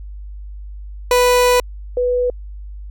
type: tone pair in turn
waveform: 30% pulse / sine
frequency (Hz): 493.9 / 493.9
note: B4 / B4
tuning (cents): 0 / 0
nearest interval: unison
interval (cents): 0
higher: neither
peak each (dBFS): -8 / -14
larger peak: first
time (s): 1.11-1.6 / 1.97-2.3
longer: first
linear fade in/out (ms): 2
effects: added 50 Hz sine -29 dBFS peak until 2.9 s